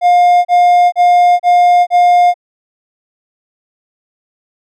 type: tone bursts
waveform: triangle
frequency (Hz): 709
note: F5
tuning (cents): +26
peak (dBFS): -3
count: 5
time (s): 0.01-2.342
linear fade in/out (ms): 50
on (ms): 440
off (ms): 33
effects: none